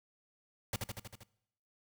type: noise with echo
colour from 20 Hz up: pink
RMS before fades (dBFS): -35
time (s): 0.73-0.76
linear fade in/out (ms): 2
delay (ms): 79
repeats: 6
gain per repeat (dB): -3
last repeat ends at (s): 1.234
effects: noise-tail reverb RT60 0.8 s tail -21 dB re dry